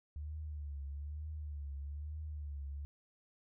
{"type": "tone with vibrato", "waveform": "sine", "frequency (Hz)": 73.42, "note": "D2", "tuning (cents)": 0, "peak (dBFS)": -40, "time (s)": [0.16, 2.85], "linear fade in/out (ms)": 0, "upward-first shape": "triangle", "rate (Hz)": 1.1, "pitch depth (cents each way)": 98, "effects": []}